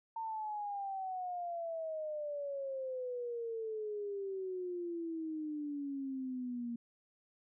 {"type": "exponential sweep", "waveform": "sine", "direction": "down", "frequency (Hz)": [910, 233.8], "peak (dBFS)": -37, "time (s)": [0.16, 6.76], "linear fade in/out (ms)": 5, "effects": []}